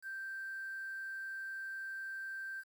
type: tone with quantisation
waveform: sine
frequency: 1568 Hz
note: G6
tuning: in tune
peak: -40 dBFS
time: 0.02-2.64 s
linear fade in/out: 50 ms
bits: 10
effects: none